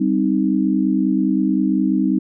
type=chord; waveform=sine; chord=C minor; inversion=second; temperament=equal; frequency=196 / 261.6 / 311.1 Hz; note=G3 / C4 / Eb4; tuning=0 / 0 / 0 cents; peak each=-19 dBFS; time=0-2.19 s; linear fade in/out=10 ms; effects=none